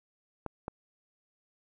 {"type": "clicks", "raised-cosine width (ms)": 1, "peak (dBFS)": -21, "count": 2, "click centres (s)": [0.463, 0.681], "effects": []}